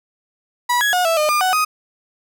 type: tone with pitch steps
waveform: 35% pulse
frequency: 974 / 1670 / 723 / 659 / 608 / 1205 / 744 / 1250 Hz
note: B5 / G#6 / F#5 / E5 / D#5 / D6 / F#5 / D#6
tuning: -24 / +9 / -40 / -1 / -40 / +44 / +9 / +8 cents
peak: -13 dBFS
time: 0.69-1.65 s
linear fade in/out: 10 ms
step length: 120 ms
effects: none